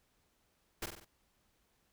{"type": "noise with echo", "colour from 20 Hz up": "pink", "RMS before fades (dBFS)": -39, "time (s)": [0.82, 0.86], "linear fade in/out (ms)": 5, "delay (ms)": 47, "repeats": 4, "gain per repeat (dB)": -5, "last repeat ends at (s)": 1.048, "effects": ["pink hiss -75 dBFS RMS until 1.92 s"]}